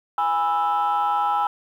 sine chord, E major, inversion first, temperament just, 824.1 / 988.9 / 1318.5 Hz, G#5 / B5 / E6, -14 / +2 / 0 cents, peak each -20 / -24 / -23 dBFS, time 0.18-1.47 s, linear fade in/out 2 ms, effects tanh soft clip ceiling -14 dBFS + 9-bit

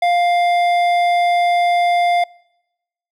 sine tone with hard clipping, 700 Hz, F5, 4 cents sharp, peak -14 dBFS, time 0.02-2.24 s, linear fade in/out 5 ms, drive 10 dB, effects noise-tail reverb RT60 0.9 s tail -26 dB re dry

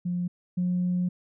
sine tone pair in turn, 177 / 179.37 Hz, F3 / F3, +23 / +47 cents, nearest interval unison, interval 24 cents, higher second, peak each -25 / -22 dBFS, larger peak second, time 0.05-0.28 / 0.57-1.09 s, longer second, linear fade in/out 10 ms, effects tanh soft clip ceiling -19 dBFS

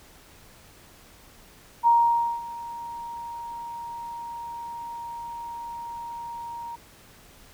sine tone with ADSR envelope, 937 Hz, A#5, 9 cents sharp, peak -14 dBFS, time 1.83-6.76 s, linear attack 40 ms, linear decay 540 ms, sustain -19 dB, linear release 11 ms, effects pink hiss -52 dBFS RMS until 7.53 s

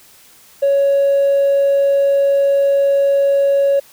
sine tone with hard clipping, 557 Hz, C#5, 8 cents sharp, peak -11 dBFS, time 0.62-3.8 s, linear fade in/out 10 ms, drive 1 dB, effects white hiss -46 dBFS RMS until 3.92 s

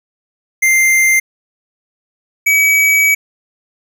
square tone pair in turn, 2093 / 2278 Hz, C7 / C#7, 0 / +47 cents, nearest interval minor second, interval 147 cents, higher second, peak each -9 dBFS, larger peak neither, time 0.62-1.2 / 2.46-3.15 s, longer second, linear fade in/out 10 ms, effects none

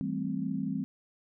sine chord, A minor seventh, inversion second, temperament equal with one note detuned, 162.64 / 196 / 220 / 261.6 Hz, E3 / G3 / A3 / C4, -23 / 0 / 0 / 0 cents, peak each -37 / -34 / -38 / -34 dBFS, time 0.01-0.84 s, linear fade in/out 0 ms, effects none

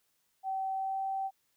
sine tone with pitch glide, 768 to 773.8 Hz, G5 to G5, -36 to -23 cents, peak -31 dBFS, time 0.43-1.31 s, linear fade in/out 50 ms, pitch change +13 cents, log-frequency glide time 0.72-1.01 s, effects white hiss -75 dBFS RMS until 1.56 s

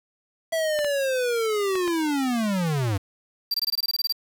square linear sweep, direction down, 660 to 92.5 Hz, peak -23 dBFS, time 0.52-2.98 s, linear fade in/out 10 ms
clicks, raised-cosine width 0.3 ms, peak -17 dBFS, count 4, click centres 0.79 / 0.846 / 1.755 / 1.878 s
square tone bursts, 4699 Hz, D8, in tune, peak -22 dBFS, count 12, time 3.51-4.125 s, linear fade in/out 5 ms, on 32 ms, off 21 ms
effects 7-bit

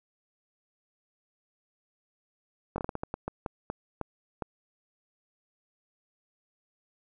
slowing click train, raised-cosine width 1 ms, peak -18 dBFS, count 13, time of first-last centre 2.76-4.423 s, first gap 21 ms, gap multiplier 1.31, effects none

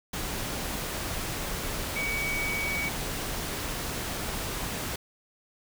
sine tone in noise, 2260 Hz, C#7, 33 cents sharp, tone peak -29 dBFS, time 1.96-2.89 s, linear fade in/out 5 ms, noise pink, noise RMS -33 dBFS, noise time 0.13-4.96 s, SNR +1 dB, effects none

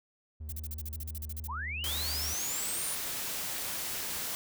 triangle tone with vibrato, 76.5 Hz, D#2, 29 cents flat, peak -36 dBFS, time 0.4-2.34 s, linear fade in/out 10 ms, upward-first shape sine, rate 11 Hz, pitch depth 39 cents each way
violet noise bursts, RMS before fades -41 dBFS, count 14, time 0.49-1.472 s, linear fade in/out 2 ms, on 33 ms, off 40 ms
sine linear sweep, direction up, 830.6 to 9790 Hz, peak -35 dBFS, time 1.48-2.96 s, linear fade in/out 20 ms
white noise, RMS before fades -36 dBFS, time 1.84-4.35 s, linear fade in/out 0 ms
effects none

